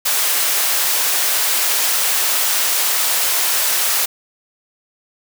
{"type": "high-pass noise", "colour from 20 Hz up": "white", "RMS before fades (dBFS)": -17, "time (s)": [0.05, 4.06], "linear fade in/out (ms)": 10, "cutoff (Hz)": 560, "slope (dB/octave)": 12, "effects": []}